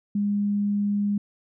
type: tone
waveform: sine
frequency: 204.1 Hz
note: G#3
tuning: 30 cents flat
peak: -21 dBFS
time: 0.15-1.18 s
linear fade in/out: 5 ms
effects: none